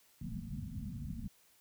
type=low-pass noise; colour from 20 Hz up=white; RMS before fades=-42 dBFS; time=0.21-1.28 s; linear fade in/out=5 ms; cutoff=240 Hz; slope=96 dB/octave; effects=white hiss -67 dBFS RMS until 1.6 s